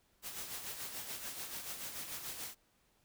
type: noise with tremolo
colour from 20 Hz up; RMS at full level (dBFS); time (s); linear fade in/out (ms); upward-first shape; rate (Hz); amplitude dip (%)
white; -42; 0.22-2.55; 50; sine; 6.9; 50
effects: pink hiss -73 dBFS RMS until 3.04 s